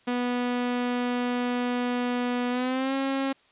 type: tone with pitch glide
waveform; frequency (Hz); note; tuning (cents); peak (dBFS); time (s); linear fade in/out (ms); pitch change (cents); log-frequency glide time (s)
sawtooth; 245.4 to 270.7; B3 to C#4; -11 to -41; -21; 0.07-3.33; 10; +170; 2.5-2.94
effects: white hiss -61 dBFS RMS until 3.51 s + resampled to 8000 Hz